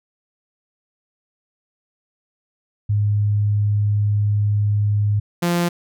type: tone pair in turn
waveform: sine / sawtooth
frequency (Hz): 103.7 / 173.3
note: G#2 / F3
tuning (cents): -2 / -13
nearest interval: major sixth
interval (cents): 889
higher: second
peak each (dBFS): -15 / -13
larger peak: second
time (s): 2.89-5.2 / 5.42-5.69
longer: first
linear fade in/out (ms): 10
effects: none